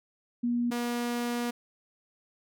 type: tone pair in turn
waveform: sine / sawtooth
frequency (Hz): 239.8 / 239.8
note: A#3 / A#3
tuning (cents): +49 / +49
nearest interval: unison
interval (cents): 0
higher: neither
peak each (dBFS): -25 / -25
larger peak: neither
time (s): 0.43-0.71 / 0.71-1.51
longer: second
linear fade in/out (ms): 10
effects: none